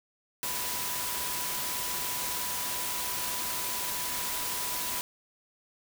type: tone in noise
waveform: sine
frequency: 987.8 Hz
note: B5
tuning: in tune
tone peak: -41 dBFS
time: 0.43-5.01 s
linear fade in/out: 0 ms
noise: white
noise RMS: -33 dBFS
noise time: 0.43-5.01 s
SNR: -11 dB
effects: none